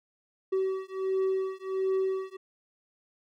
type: beating tone pair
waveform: triangle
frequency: 380.3 / 381.7 Hz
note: F#4 / G4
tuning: +48 / -46 cents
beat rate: 1.4 Hz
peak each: -28 dBFS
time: 0.52-2.37 s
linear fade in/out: 10 ms
effects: none